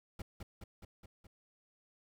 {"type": "noise with echo", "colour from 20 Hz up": "brown", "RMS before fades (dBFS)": -42, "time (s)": [0.19, 0.22], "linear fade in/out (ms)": 5, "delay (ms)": 210, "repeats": 5, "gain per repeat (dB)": -3, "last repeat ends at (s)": 1.27, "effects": []}